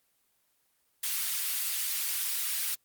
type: high-pass noise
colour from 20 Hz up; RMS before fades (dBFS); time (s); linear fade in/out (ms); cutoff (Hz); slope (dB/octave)
white; -31; 1.03-2.75; 5; 1900; 12
effects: white hiss -72 dBFS RMS until 2.84 s + Opus 24 kbps